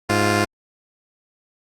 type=tone pair together; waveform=10% pulse; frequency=103.82 / 349.2 Hz; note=G#2 / F4; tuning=0 / 0 cents; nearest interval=octave + major sixth; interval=2100 cents; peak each=-11 / -11 dBFS; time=0.09-0.45 s; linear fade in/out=10 ms; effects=low-pass 10000 Hz 12 dB/octave + Opus 48 kbps